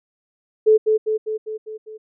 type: tone with echo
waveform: sine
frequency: 433.8 Hz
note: A4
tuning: 25 cents flat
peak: -9 dBFS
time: 0.66-0.78 s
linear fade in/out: 20 ms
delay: 200 ms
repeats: 6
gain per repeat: -4 dB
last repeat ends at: 1.98 s
effects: none